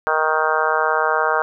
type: harmonic tone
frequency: 156.6 Hz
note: D#3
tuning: 11 cents sharp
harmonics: 3 / 4 / 5 / 6 / 7 / 8 / 9 / 10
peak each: -24 / -24 / -24 / -24 / -24 / -24 / -24 / -24 dBFS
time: 0.07-1.42 s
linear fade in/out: 0 ms
effects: none